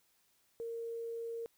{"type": "tone with quantisation", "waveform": "sine", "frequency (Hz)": 461.8, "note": "A#4", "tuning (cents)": -16, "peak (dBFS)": -38, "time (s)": [0.6, 1.46], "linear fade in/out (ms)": 0, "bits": 11, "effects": ["white hiss -73 dBFS RMS until 1.57 s"]}